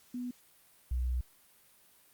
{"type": "tone pair in turn", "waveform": "sine", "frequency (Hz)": [246.7, 62.07], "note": ["B3", "B1"], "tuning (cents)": [-2, 9], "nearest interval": "2 octaves", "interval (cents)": 2389, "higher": "first", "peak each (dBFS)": [-35, -29], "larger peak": "second", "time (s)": [[0.14, 0.31], [0.91, 1.21]], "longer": "second", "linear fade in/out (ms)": 5, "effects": ["white hiss -63 dBFS RMS until 2.13 s", "Opus 48 kbps"]}